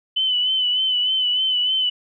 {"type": "tone with vibrato", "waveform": "sine", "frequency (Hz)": 3016, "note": "F#7", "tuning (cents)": 32, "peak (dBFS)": -17, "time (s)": [0.16, 1.9], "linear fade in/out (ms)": 10, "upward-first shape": "sine", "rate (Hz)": 3.3, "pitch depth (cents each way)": 40, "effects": []}